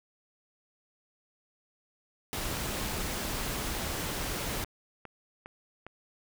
pink noise, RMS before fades -34 dBFS, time 2.33-4.64 s, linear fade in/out 0 ms
click train, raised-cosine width 0.5 ms, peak -28 dBFS, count 5, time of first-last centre 4.24-5.866 s, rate 2.46 Hz
effects none

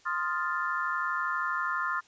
sine chord, F dominant seventh, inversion second, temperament equal, 1046.5 / 1244.5 / 1396.9 / 1760 Hz, C6 / Eb6 / F6 / A6, 0 / 0 / 0 / 0 cents, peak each -33 / -34 / -32 / -35 dBFS, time 0.05-2.01 s, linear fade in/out 20 ms, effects white hiss -60 dBFS RMS until 2.07 s + resampled to 16000 Hz

